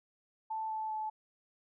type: tone with pitch steps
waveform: sine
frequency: 880 / 872.9 / 865.9 Hz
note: A5 / A5 / A5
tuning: 0 / -14 / -28 cents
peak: -34 dBFS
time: 0.5-1.1 s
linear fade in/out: 10 ms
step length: 200 ms
effects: none